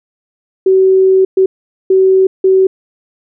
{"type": "tone bursts at uneven times", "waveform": "sine", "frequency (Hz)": 379.5, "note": "F#4", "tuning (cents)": 44, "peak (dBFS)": -5, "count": 4, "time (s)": [[0.66, 1.25], [1.37, 1.46], [1.9, 2.27], [2.44, 2.67]], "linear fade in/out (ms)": 5, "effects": []}